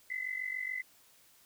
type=tone pair together; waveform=sine; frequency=2000 / 2047 Hz; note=B6 / C7; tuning=+21 / -38 cents; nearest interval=unison; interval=41 cents; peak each=-38 / -37 dBFS; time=0.1-0.82 s; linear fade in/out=5 ms; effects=white hiss -63 dBFS RMS until 1.45 s